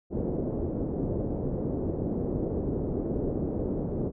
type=low-pass noise; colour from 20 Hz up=white; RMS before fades=-30 dBFS; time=0.1-4.12 s; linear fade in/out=50 ms; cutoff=450 Hz; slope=24 dB/octave; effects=none